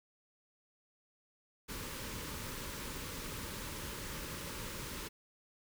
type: band-stop noise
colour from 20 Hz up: pink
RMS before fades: -43 dBFS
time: 1.68-5.09 s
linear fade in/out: 20 ms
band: 600 to 850 Hz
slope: 96 dB/octave
effects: none